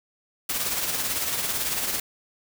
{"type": "noise with tremolo", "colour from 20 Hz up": "white", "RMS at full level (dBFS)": -25, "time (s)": [0.49, 2], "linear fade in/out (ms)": 5, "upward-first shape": "triangle", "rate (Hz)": 18, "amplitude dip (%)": 50, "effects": []}